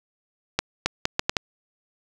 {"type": "accelerating click train", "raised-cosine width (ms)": 0.2, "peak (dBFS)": -3, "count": 6, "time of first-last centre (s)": [0.59, 1.368], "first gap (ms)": 270, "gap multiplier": 0.72, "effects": []}